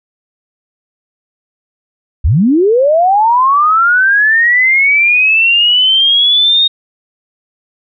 sine linear sweep, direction up, 53 to 3729 Hz, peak -6 dBFS, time 2.24-6.68 s, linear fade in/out 10 ms, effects none

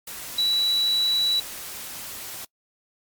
sine tone in noise, 3931 Hz, B7, 9 cents flat, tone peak -19 dBFS, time 0.38-1.4 s, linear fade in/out 5 ms, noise white, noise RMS -36 dBFS, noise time 0.07-2.45 s, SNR +14 dB, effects noise-tail reverb RT60 0.1 s tail -25 dB re dry + MP3 96 kbps

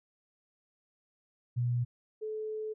sine tone pair in turn, 121.4 / 432.6 Hz, B2 / A4, -29 / -29 cents, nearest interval octave + minor seventh, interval 2200 cents, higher second, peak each -27 / -34 dBFS, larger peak first, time 1.56-1.85 / 2.21-2.74 s, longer second, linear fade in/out 20 ms, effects none

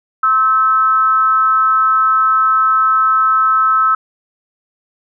sine tone with frequency modulation, 1300 Hz, E6, 24 cents flat, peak -9 dBFS, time 0.23-3.95 s, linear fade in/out 5 ms, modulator 236 Hz, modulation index 0.39, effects none

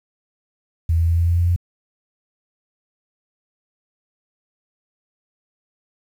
sine tone with pitch steps, 82.41 / 83.22 / 84.04 / 84.87 / 85.71 / 86.56 / 87.41 Hz, E2 / E2 / E2 / F2 / F2 / F2 / F2, 0 / +17 / +34 / -49 / -32 / -15 / +2 cents, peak -14 dBFS, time 0.89-1.562 s, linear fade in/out 5 ms, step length 96 ms, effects 8-bit

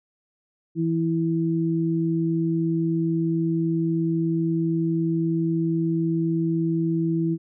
sine tone pair together, 164.81 / 328.6 Hz, E3 / E4, 0 / -5 cents, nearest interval octave, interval 1195 cents, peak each -23 dBFS, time 0.75-7.38 s, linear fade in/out 50 ms, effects none

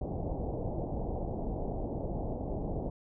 pink low-pass noise, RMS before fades -35 dBFS, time 0.01-2.9 s, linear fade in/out 5 ms, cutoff 790 Hz, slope 48 dB/octave, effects none

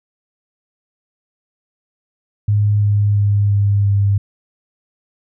sine tone with pitch steps, 103.83 / 102.93 / 102.05 / 101.17 / 100.29 Hz, G#2 / G#2 / G#2 / G#2 / G2, 0 / -15 / -30 / -45 / +40 cents, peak -11 dBFS, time 2.48-4.18 s, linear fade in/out 5 ms, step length 340 ms, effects none

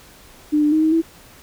sine tone with pitch steps, 300 / 297.7 / 312.6 / 315.7 / 327.6 Hz, D4 / D4 / D#4 / D#4 / E4, +37 / +24 / +8 / +25 / -11 cents, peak -13 dBFS, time 0.52-1.02 s, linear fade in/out 20 ms, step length 100 ms, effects pink hiss -46 dBFS RMS until 1.42 s

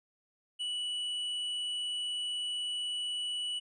triangle tone with tanh clipping, 2952 Hz, F#7, 5 cents flat, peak -34 dBFS, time 0.59-3.6 s, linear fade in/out 20 ms, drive 10 dB, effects resampled to 24000 Hz

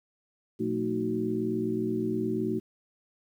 sine tone cluster, 119.8 / 181.6 / 224.7 / 312.9 / 372 Hz, A#2 / F#3 / A3 / D#4 / F#4, +48 / -32 / +37 / +10 / +9 cents, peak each -38 / -40 / -31 / -32 / -31 dBFS, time 0.59-2.6 s, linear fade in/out 20 ms, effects 10-bit

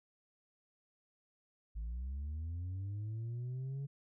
sine linear sweep, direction up, 51.8 to 141.1 Hz, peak -35 dBFS, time 1.75-3.87 s, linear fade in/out 20 ms, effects tanh soft clip ceiling -37 dBFS

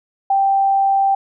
sine tone, 784 Hz, G5, in tune, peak -12 dBFS, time 0.3-1.15 s, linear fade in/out 5 ms, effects none

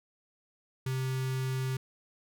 square tone with notch filter, 130.81 Hz, C3, in tune, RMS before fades -32 dBFS, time 0.86-1.77 s, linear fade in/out 5 ms, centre 670 Hz, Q 1.2, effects none

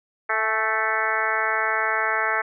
harmonic tone with a mistuned harmonic, 220 Hz, A3, in tune, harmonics 2 / 3 / 4 / 5 / 6 / 7 / 8 / 9 / 10, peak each -33 / -31 / -29 / -31 / -27 / -28 / -27 / -29 / -32 dBFS, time 0.29-2.42 s, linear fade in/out 10 ms, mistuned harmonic 4, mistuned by -27 cents, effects none

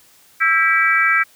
sine tone cluster, 1324 / 1605 / 1959 / 2304 Hz, E6 / G6 / B6 / D7, +7 / +40 / -15 / -34 cents, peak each -18 dBFS, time 0.4-1.24 s, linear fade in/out 20 ms, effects white hiss -51 dBFS RMS until 1.35 s

